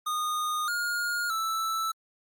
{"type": "tone with pitch steps", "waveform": "square", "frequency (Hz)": [1230, 1424, 1319], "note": ["D#6", "F6", "E6"], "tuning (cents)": [-20, 33, 1], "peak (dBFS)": -28, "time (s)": [0.06, 1.92], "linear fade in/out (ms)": 10, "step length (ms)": 620, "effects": ["Opus 48 kbps"]}